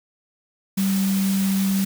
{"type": "tone in noise", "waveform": "sine", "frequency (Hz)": 194, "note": "G3", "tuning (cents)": -18, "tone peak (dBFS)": -18, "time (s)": [0.77, 1.85], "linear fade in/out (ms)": 10, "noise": "white", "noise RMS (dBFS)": -31, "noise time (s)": [0.77, 1.85], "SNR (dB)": 10, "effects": []}